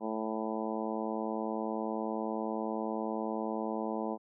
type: harmonic tone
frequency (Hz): 110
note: A2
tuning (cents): 0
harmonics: 2 / 3 / 4 / 5 / 6 / 7 / 8 / 9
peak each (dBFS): -37 / -39 / -40 / -41 / -42 / -42 / -43 / -44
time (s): 0-4.18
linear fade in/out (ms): 50
effects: none